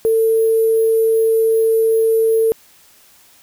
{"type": "tone with sample-and-hold", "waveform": "sine", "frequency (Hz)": 447.4, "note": "A4", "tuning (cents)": 29, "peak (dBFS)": -11, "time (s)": [0.05, 2.52], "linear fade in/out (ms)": 0, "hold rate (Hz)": 11025, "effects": ["white hiss -49 dBFS RMS until 3.42 s"]}